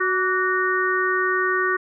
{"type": "harmonic tone with a mistuned harmonic", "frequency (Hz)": 370, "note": "F#4", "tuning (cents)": 0, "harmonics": [1, 3, 4, 5], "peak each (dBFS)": [-24, -24, -24, -24], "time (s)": [0, 1.77], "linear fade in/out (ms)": 10, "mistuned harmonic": 3, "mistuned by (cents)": 60, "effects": []}